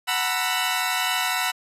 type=tone cluster; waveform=15% pulse; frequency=740 / 914 / 986 / 1329 / 3850 Hz; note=F#5 / A#5 / B5 / E6 / B7; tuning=0 / -34 / -3 / +14 / -45 cents; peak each=-20 / -24 / -21 / -22 / -28 dBFS; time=0.07-1.52 s; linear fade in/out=20 ms; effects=resampled to 32000 Hz